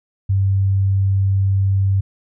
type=tone; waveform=sine; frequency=97.3 Hz; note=G2; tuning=12 cents flat; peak=-13 dBFS; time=0.29-2.01 s; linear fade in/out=10 ms; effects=none